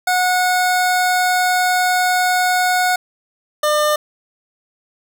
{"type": "tone pair in turn", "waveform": "25% pulse", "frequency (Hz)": [730, 600.8], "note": ["F#5", "D5"], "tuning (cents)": [-24, 39], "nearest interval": "minor third", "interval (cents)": 337, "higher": "first", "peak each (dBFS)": -10, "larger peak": "neither", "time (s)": [[0.07, 2.96], [3.63, 3.96]], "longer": "first", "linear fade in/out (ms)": 5, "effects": []}